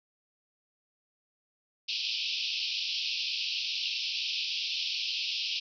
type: band-pass noise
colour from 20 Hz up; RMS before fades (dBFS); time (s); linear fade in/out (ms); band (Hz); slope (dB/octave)
pink; -33; 1.88-5.6; 10; 2500 to 5400; 96
effects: none